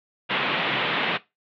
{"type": "band-pass noise", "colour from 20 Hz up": "white", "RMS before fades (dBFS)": -25, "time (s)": [0.29, 1.18], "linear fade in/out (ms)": 20, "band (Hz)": [130, 3400], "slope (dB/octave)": 48, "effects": ["noise-tail reverb RT60 0.2 s tail -17 dB re dry"]}